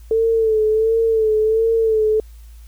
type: tone with vibrato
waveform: sine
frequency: 442.7 Hz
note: A4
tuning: 11 cents sharp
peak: -13 dBFS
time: 0.11-2.2 s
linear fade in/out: 2 ms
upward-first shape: sine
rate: 1.4 Hz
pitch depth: 47 cents each way
effects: added 56 Hz sine -37 dBFS peak until 2.67 s + white hiss -55 dBFS RMS until 2.67 s